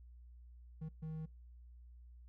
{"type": "tone bursts at uneven times", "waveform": "triangle", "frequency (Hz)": 157.9, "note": "D#3", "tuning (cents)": 26, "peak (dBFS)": -39, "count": 2, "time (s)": [[0.81, 0.89], [1.02, 1.26]], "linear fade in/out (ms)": 10, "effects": ["noise-tail reverb RT60 0.4 s tail -26 dB re dry", "added 60 Hz sine -54 dBFS peak until 2.28 s"]}